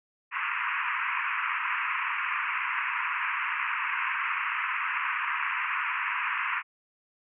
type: band-pass noise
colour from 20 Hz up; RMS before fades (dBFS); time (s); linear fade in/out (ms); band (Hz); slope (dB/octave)
pink; -30; 0.31-6.63; 50; 970 to 2700; 96
effects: none